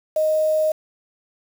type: tone with quantisation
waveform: sine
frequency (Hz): 622.3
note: D#5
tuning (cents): 0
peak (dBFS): -16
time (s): 0.16-0.72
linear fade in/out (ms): 5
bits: 6
effects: none